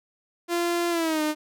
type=tone with pitch glide; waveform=sawtooth; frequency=344.6 to 305.2 Hz; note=F4 to D#4; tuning=-23 to -33 cents; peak=-19 dBFS; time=0.48-1.35 s; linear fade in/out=50 ms; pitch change=-210 cents; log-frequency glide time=0.9-1.22 s; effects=none